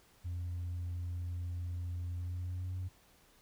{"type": "tone with pitch glide", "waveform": "sine", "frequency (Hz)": [87.6, 91.85], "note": ["F2", "F#2"], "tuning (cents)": [6, -12], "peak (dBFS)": -34, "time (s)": [0.24, 2.89], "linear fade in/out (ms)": 20, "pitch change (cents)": 82, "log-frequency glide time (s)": [2.14, 2.77], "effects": ["tanh soft clip ceiling -34 dBFS", "pink hiss -65 dBFS RMS until 3.41 s"]}